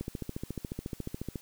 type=click train; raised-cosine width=3 ms; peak=-22 dBFS; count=20; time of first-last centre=0.01-1.358 s; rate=14.1 Hz; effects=white hiss -56 dBFS RMS until 1.41 s